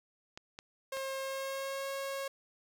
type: clicks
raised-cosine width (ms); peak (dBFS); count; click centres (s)
0.2; -27; 3; 0.375 / 0.589 / 0.97
type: tone with pitch glide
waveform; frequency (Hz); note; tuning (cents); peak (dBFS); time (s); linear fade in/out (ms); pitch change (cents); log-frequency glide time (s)
sawtooth; 536 to 546.9; C5 to C#5; +42 to -23; -32; 0.92-2.28; 5; +35; 1.21-1.9
effects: none